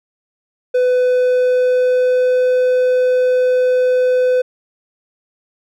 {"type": "tone with pitch glide", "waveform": "triangle", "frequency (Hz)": [501, 504.5], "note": ["B4", "B4"], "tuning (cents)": [25, 37], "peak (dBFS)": -9, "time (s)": [0.74, 4.42], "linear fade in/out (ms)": 10, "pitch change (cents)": 12, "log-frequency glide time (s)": [0.99, 2.49], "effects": []}